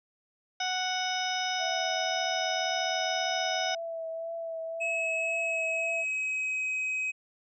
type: harmonic tone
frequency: 740 Hz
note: F#5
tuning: in tune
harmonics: 1 / 2 / 3 / 4 / 5 / 7 / 8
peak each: -32 / -36 / -37 / -38 / -37 / -37 / -41 dBFS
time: 0.6-3.75 s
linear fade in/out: 5 ms
type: tone with vibrato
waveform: sine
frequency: 659.3 Hz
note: E5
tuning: in tune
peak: -33 dBFS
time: 1.58-6.05 s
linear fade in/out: 50 ms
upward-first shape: triangle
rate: 1.9 Hz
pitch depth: 26 cents each way
type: tone with pitch glide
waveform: triangle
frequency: 2571 to 2531 Hz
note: E7 to D#7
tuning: -44 to +29 cents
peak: -27 dBFS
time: 4.8-7.12 s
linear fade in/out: 20 ms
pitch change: -27 cents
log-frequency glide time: 5.22-6.66 s
effects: resampled to 24000 Hz